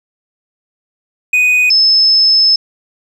triangle / sine tone pair in turn, 2489 / 5224 Hz, D#7 / E8, 0 / -17 cents, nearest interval octave + minor second, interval 1283 cents, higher second, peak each -6 dBFS, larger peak neither, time 1.33-1.7 / 1.7-2.56 s, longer second, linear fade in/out 5 ms, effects none

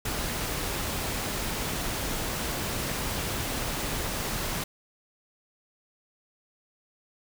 pink noise, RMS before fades -31 dBFS, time 0.05-4.64 s, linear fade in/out 5 ms, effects none

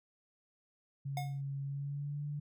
sine tone with pitch glide, 138.59 to 146.41 Hz, C#3 to D3, 0 to -5 cents, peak -36 dBFS, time 1.05-2.4 s, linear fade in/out 10 ms, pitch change +95 cents, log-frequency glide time 1.63-2.25 s
square tone with exponential decay, 721 Hz, F#5, 45 cents flat, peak -35 dBFS, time 1.17-1.41 s, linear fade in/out 2 ms, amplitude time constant 52 ms
effects none

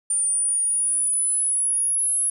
sine linear sweep, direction up, 9200 to 10730 Hz, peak -19 dBFS, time 0.1-2.3 s, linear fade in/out 5 ms, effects none

